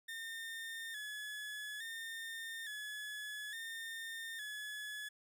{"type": "tone with vibrato", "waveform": "30% pulse", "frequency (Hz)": 1760, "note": "A6", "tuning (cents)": 0, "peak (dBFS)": -40, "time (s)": [0.08, 5.09], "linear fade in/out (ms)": 10, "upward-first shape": "square", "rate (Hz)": 0.58, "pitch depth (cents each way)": 57, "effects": []}